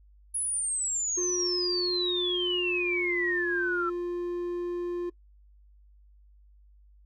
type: exponential sweep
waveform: sine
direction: down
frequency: 10550 to 1318.5 Hz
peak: -27 dBFS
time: 0.34-3.9 s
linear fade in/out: 10 ms
type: tone with pitch glide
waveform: triangle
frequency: 357.5 to 350.8 Hz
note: F4 to F4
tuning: +41 to +8 cents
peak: -27 dBFS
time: 1.17-5.1 s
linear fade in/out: 10 ms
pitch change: -33 cents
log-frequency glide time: 2.6-3.23 s
effects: noise-tail reverb RT60 0.1 s tail -21 dB re dry + added 50 Hz sine -54 dBFS peak until 7.05 s